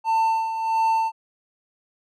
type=tone with tremolo; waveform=triangle; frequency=895 Hz; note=A5; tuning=29 cents sharp; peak=-15 dBFS; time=0.04-1.12 s; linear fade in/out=50 ms; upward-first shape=sine; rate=1.5 Hz; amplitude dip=60%; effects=none